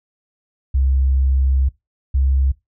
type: tone pair in turn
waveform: sine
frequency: 66.7 / 67.2 Hz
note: C2 / C2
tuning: +34 / +47 cents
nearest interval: unison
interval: 13 cents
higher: second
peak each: -12 dBFS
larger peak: neither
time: 0.74-1.69 / 2.14-2.52 s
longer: first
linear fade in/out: 10 ms
effects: noise-tail reverb RT60 0.2 s tail -22 dB re dry + tanh soft clip ceiling -8 dBFS